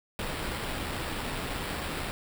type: noise with sample-and-hold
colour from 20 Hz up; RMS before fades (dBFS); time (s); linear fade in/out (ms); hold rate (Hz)
pink; -34; 0.19-2.11; 0; 6300
effects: none